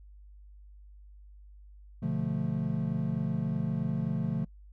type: chord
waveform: triangle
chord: B half-diminished seventh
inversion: none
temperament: equal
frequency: 123.47 / 146.83 / 174.61 / 220 Hz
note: B2 / D3 / F3 / A3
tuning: 0 / 0 / 0 / 0 cents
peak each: -34 / -31 / -31 / -32 dBFS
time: 2.02-4.45 s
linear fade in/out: 10 ms
effects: noise-tail reverb RT60 0.1 s tail -26 dB re dry + added 50 Hz sine -49 dBFS peak until 4.72 s